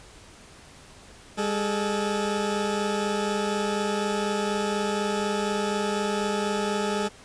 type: tone pair together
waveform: 20% pulse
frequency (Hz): 203 / 430.1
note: G#3 / A4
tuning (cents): -39 / -39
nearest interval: octave + minor second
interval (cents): 1300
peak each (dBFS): -22 / -23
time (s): 1.37-7.09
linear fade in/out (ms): 20
effects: pink hiss -49 dBFS RMS until 7.24 s + resampled to 22050 Hz